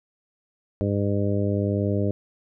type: harmonic tone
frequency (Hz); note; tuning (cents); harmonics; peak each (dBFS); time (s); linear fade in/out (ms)
101.1; G#2; -46; 1 / 2 / 3 / 4 / 5 / 6; -24 / -27 / -29 / -30 / -31 / -32; 0.81-2.11; 0
effects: none